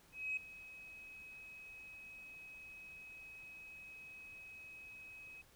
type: tone with ADSR envelope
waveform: sine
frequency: 2546 Hz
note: D#7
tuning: 39 cents sharp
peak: -34 dBFS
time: 0.12-5.42 s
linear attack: 250 ms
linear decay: 4 ms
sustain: -17 dB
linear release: 11 ms
effects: tanh soft clip ceiling -31 dBFS + pink hiss -66 dBFS RMS until 5.55 s